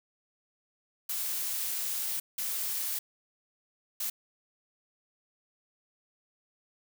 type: noise bursts at uneven times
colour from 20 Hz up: blue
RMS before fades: -33 dBFS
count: 3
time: 1.09-2.2 / 2.38-2.99 / 4-4.1 s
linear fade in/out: 5 ms
effects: none